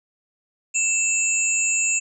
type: tone cluster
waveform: sine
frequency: 2644 / 6920 / 7590 Hz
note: E7 / A8 / A#8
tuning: +5 / -30 / +30 cents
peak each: -23 dBFS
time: 0.74-2 s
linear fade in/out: 20 ms
effects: none